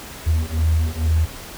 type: beating tone pair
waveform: triangle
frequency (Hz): 79 / 81.2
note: D#2 / E2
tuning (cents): +27 / -26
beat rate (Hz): 2.2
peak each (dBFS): -16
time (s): 0.26-1.26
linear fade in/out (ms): 20
effects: tanh soft clip ceiling -11 dBFS + pink hiss -36 dBFS RMS until 1.57 s